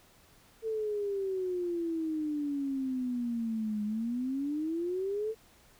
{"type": "exponential two-way sweep", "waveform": "sine", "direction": "down then up", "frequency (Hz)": [450, 207.7, 450], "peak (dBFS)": -30, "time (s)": [0.62, 5.35], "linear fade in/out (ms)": 50, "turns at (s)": 3.84, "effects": ["pink hiss -61 dBFS RMS until 5.79 s"]}